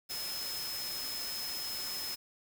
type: tone in noise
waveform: sine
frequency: 5160 Hz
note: E8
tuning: 38 cents flat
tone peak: -38 dBFS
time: 0.09-2.16 s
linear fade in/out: 20 ms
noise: white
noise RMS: -41 dBFS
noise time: 0.09-2.16 s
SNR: 0 dB
effects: none